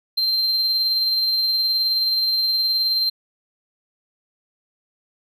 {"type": "tone with tremolo", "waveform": "triangle", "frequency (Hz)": 4140, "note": "C8", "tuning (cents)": -19, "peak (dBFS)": -15, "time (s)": [0.17, 3.1], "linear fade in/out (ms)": 10, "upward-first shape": "triangle", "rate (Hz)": 19, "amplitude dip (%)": 30, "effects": []}